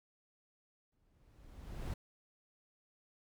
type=noise with exponential growth; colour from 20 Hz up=brown; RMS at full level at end=-38 dBFS; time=0.92-1.94 s; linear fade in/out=5 ms; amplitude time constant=220 ms; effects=none